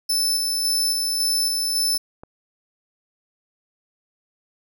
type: tone with tremolo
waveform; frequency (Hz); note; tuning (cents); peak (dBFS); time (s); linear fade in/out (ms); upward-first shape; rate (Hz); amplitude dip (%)
sawtooth; 5274; E8; 0; -16; 0.09-1.98; 10; square; 1.8; 25
type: clicks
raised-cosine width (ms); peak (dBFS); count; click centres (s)
1; -25; 2; 1.95 / 2.235
effects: none